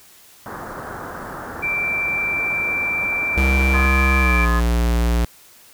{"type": "low-pass noise", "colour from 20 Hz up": "white", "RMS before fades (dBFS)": -32, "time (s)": [0.46, 3.86], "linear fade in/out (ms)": 0, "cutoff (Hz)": 1600, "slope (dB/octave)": 48}
{"type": "tone", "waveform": "sine", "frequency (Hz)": 2349, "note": "D7", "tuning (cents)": 0, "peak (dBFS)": -19, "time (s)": [1.62, 4.46], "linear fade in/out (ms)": 20}
{"type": "tone with pitch glide", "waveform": "square", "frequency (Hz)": [66.6, 58.65], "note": ["C2", "A#1"], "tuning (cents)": [31, 11], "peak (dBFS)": -16, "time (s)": [3.37, 5.25], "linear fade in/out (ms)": 5, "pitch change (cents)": -220, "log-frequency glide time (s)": [4.19, 4.45]}
{"type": "chord", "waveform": "sine", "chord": "Ab major", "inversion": "first", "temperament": "equal with one note detuned", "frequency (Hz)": [1046.5, 1244.5, 1702], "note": ["C6", "Eb6", "Ab6"], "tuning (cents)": [0, 0, 42], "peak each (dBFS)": -26, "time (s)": [3.73, 4.61], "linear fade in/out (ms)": 20}
{"effects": ["white hiss -48 dBFS RMS until 5.73 s"]}